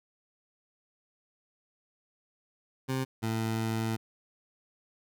20% pulse tone pair in turn, 131.6 / 111.98 Hz, C3 / A2, +10 / +31 cents, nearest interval minor third, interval 279 cents, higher first, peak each -24 dBFS, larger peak neither, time 2.88-3.05 / 3.22-3.97 s, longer second, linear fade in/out 20 ms, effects none

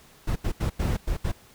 brown noise bursts at uneven times, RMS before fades -25 dBFS, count 6, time 0.27-0.36 / 0.44-0.52 / 0.6-0.7 / 0.79-0.97 / 1.07-1.17 / 1.24-1.32 s, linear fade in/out 10 ms, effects pink hiss -54 dBFS RMS until 1.54 s

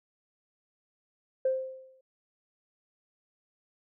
sine tone with exponential decay, 523.3 Hz, C5, in tune, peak -21 dBFS, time 1.45-2.01 s, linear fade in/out 5 ms, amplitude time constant 120 ms, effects tanh soft clip ceiling -18 dBFS

